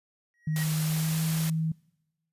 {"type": "tone with exponential growth", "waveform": "triangle", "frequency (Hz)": 1899, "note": "A#6", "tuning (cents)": 32, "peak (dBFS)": -32, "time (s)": [0.34, 0.63], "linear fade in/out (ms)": 0, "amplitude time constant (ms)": 63}
{"type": "tone with pitch glide", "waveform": "sine", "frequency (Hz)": [155.56, 160.21], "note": ["D#3", "E3"], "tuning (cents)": [0, -49], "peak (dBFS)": -25, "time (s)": [0.47, 1.72], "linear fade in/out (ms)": 5, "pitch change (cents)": 51, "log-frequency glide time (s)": [0.79, 1.22]}
{"type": "noise", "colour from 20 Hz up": "white", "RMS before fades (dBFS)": -35, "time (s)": [0.56, 1.5], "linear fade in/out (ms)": 2}
{"effects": ["noise-tail reverb RT60 1.0 s tail -25 dB re dry", "resampled to 32000 Hz"]}